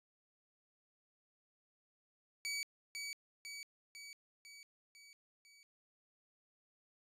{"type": "tone with echo", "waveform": "20% pulse", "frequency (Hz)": 2276, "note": "C#7", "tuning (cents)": 45, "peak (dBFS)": -33, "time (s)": [2.45, 2.63], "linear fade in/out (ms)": 0, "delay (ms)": 500, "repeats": 6, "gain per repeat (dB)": -4, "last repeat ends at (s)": 5.63, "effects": ["resampled to 32000 Hz"]}